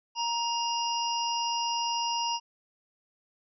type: harmonic tone with a mistuned harmonic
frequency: 938 Hz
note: A#5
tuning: 11 cents sharp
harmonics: 1 / 3 / 5 / 6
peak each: -29 / -34 / -36 / -37 dBFS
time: 0.15-2.4 s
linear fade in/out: 50 ms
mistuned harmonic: 5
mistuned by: +110 cents
effects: none